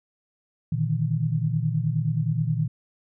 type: tone cluster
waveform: sine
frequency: 118 / 151 / 160.5 Hz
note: A#2 / D3 / E3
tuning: +22 / +48 / -46 cents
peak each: -26 dBFS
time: 0.72-2.68 s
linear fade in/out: 5 ms
effects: none